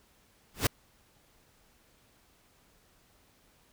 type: noise with exponential growth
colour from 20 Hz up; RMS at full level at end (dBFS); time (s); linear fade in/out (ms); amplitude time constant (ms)
pink; -20; 0.54-0.67; 5; 28
effects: pink hiss -65 dBFS RMS until 3.72 s